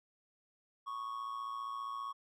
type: tone with amplitude modulation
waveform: triangle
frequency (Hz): 1108.7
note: C#6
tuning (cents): 0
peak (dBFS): -34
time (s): 0.86-2.13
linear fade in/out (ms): 20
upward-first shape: sine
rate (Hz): 115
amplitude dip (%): 60
effects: none